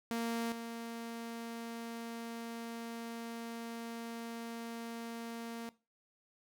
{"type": "tone with level steps", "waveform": "sawtooth", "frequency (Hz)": 231.3, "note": "A#3", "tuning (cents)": -13, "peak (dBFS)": [-30, -37], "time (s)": [0.11, 5.69], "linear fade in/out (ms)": 0, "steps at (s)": 0.52, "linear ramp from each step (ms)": 2, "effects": ["noise-tail reverb RT60 0.3 s tail -19 dB re dry"]}